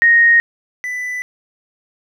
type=tone pair in turn; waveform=sine / triangle; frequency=1864.7 / 1990.7 Hz; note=A#6 / B6; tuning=0 / +13 cents; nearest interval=minor second; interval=113 cents; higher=second; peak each=-7 / -19 dBFS; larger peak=first; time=0.02-0.4 / 0.84-1.22 s; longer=neither; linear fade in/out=0 ms; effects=none